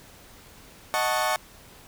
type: chord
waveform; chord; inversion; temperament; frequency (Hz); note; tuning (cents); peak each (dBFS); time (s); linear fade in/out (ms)
30% pulse; D# half-diminished seventh; none; equal; 622.3 / 740 / 880 / 1108.7; D#5 / F#5 / A5 / C#6; 0 / 0 / 0 / 0; -26; 0.94-1.36; 0
effects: pink hiss -50 dBFS RMS until 1.87 s